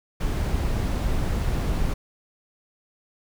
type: noise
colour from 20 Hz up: brown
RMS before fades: -24 dBFS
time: 0.2-1.94 s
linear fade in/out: 10 ms
effects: none